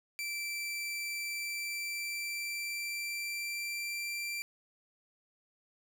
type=tone with pitch glide; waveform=sawtooth; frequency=2336 to 2356 Hz; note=D7 to D7; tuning=-10 to +5 cents; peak=-32 dBFS; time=0.19-4.42 s; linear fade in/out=0 ms; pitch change=+15 cents; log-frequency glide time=1.29-4.12 s; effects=none